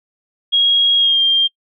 sine tone with pitch glide, 3288 to 3194 Hz, G#7 to G7, -18 to +32 cents, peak -10 dBFS, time 0.52-1.48 s, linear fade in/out 20 ms, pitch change -50 cents, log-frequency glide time 0.97-1.21 s, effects noise-tail reverb RT60 0.1 s tail -24 dB re dry

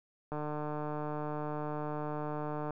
click train, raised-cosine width 1 ms, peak -24 dBFS, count 359, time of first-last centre 0.32-2.707 s, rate 150 Hz, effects none

